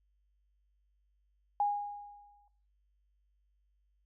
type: tone with exponential decay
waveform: sine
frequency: 820 Hz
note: G#5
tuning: 22 cents flat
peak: -25 dBFS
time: 1.6-2.48 s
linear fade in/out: 2 ms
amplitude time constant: 190 ms
effects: noise-tail reverb RT60 0.4 s tail -17 dB re dry + added 50 Hz sine -70 dBFS peak until 4.05 s